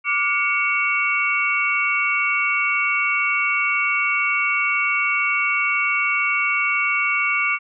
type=tone cluster; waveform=sine; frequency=1171 / 1429 / 2240 / 2713 Hz; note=D6 / F6 / C#7 / E7; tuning=-5 / +39 / +18 / +49 cents; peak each=-25 / -27 / -20 / -24 dBFS; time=0.04-7.59 s; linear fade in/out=50 ms; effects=none